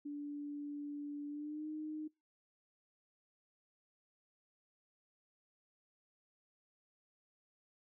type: tone with pitch glide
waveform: sine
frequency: 290.5 to 307.8 Hz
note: D4 to D#4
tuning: -19 to -19 cents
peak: -40 dBFS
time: 0.05-2.08 s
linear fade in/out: 10 ms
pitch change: +100 cents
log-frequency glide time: 1.28-1.67 s
effects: noise-tail reverb RT60 0.2 s tail -22 dB re dry